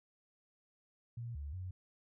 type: tone with pitch steps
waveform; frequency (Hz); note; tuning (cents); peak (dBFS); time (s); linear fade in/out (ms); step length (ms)
sine; 118 / 72 / 92; A#2 / D2 / F#2; +22 / -34 / -9; -40; 1.17-1.71; 5; 180
effects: none